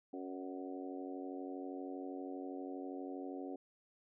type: harmonic tone with a mistuned harmonic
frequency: 92.5 Hz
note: F#2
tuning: in tune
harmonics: 3 / 4 / 5 / 6 / 7 / 8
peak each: -44 / -48 / -51 / -53 / -57 / -52 dBFS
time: 0.13-3.56 s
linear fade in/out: 5 ms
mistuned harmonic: 7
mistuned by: -32 cents
effects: none